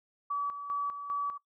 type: tone with tremolo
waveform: sine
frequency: 1145 Hz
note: D6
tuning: 44 cents flat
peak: -29 dBFS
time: 0.3-1.38 s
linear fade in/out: 10 ms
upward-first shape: square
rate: 2.5 Hz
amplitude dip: 60%
effects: noise-tail reverb RT60 0.1 s tail -20 dB re dry